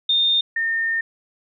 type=tone pair in turn; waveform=sine; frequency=3641 / 1820.5 Hz; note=A#7 / A#6; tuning=-41 / -41 cents; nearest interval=octave; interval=1200 cents; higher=first; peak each=-15 / -19 dBFS; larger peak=first; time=0.09-0.41 / 0.56-1.01 s; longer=second; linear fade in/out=5 ms; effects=none